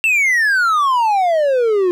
triangle exponential sweep, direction down, 2718 to 349.2 Hz, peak -10 dBFS, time 0.04-1.91 s, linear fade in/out 0 ms, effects none

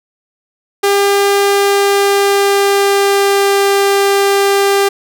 sawtooth tone with pitch glide, 400.5 to 397.5 Hz, G4 to G4, +37 to +24 cents, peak -5 dBFS, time 0.83-4.89 s, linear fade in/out 10 ms, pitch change -13 cents, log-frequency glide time 1.42-3.66 s, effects none

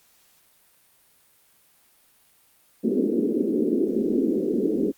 pink band-pass noise, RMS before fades -23 dBFS, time 2.83-4.92 s, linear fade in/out 20 ms, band 220 to 430 Hz, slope 48 dB/octave, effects white hiss -60 dBFS RMS until 4.97 s + Opus 48 kbps

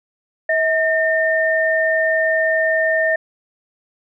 sine tone pair together, 641.7 / 1815 Hz, E5 / A#6, -47 / -47 cents, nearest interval octave + tritone, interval 1800 cents, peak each -17 dBFS, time 0.49-3.16 s, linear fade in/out 5 ms, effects none

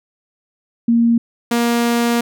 sine / sawtooth tone pair in turn, 233.1 / 236.1 Hz, A#3 / A#3, 0 / +22 cents, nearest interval unison, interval 22 cents, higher second, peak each -10 dBFS, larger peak neither, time 0.88-1.18 / 1.51-2.21 s, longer second, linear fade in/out 5 ms, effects none

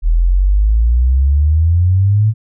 sine exponential sweep, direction up, 39.36 to 111.6 Hz, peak -8 dBFS, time 0.02-2.34 s, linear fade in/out 50 ms, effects none

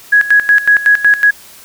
sine tone with tremolo, 1667 Hz, G#6, 6 cents sharp, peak -4 dBFS, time 0.12-1.31 s, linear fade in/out 10 ms, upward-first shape square, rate 5.4 Hz, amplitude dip 80%, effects white hiss -38 dBFS RMS until 1.64 s

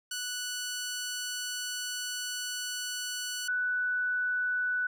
10% pulse / sine tone pair in turn, 1480 / 1486.7 Hz, F#6 / F#6, 0 / +8 cents, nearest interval unison, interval 8 cents, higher second, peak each -25 / -27 dBFS, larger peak first, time 0.11-3.48 / 3.48-4.87 s, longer first, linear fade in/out 5 ms, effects none

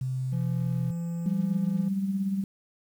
sine tone with pitch glide, 129.7 to 128.36 Hz, C3 to C3, -15 to -33 cents, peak -27 dBFS, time 0.01-0.91 s, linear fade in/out 5 ms, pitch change -18 cents, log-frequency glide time 0.37-0.42 s
triangle tone, 169.7 Hz, F3, 49 cents flat, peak -27 dBFS, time 0.32-1.89 s, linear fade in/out 10 ms
sine tone with tremolo, 194.8 Hz, G3, 11 cents flat, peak -23 dBFS, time 1.26-2.44 s, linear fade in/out 2 ms, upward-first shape sine, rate 17 Hz, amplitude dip 50%
effects 9-bit

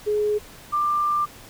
sine tone pair in turn, 420 / 1187.9 Hz, G#4 / D6, +19 / +19 cents, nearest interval octave + tritone, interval 1800 cents, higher second, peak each -19 dBFS, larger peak neither, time 0.06-0.39 / 0.72-1.26 s, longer second, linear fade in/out 20 ms, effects pink hiss -45 dBFS RMS until 1.49 s

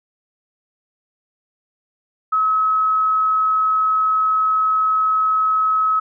sine tone, 1284 Hz, E6, 46 cents flat, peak -14 dBFS, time 2.32-6 s, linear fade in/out 10 ms, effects none

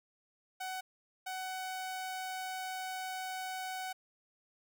sawtooth tone bursts at uneven times, 749 Hz, F#5, 21 cents sharp, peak -34 dBFS, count 2, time 0.6-0.81 / 1.26-3.93 s, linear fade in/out 10 ms, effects none

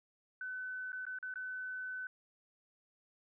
sine tone with dropouts, 1510 Hz, F#6, 35 cents sharp, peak -39 dBFS, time 0.41-2.07 s, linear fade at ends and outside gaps 2 ms, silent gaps 0.92-0.929 / 1.053-1.066 / 1.187-1.227 / 1.34-1.357 s, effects none

